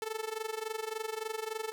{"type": "tone with amplitude modulation", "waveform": "sawtooth", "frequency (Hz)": 439.8, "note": "A4", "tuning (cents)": -1, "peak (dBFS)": -28, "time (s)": [0.02, 1.72], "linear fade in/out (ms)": 0, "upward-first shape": "sine", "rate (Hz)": 23.5, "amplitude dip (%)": 85, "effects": []}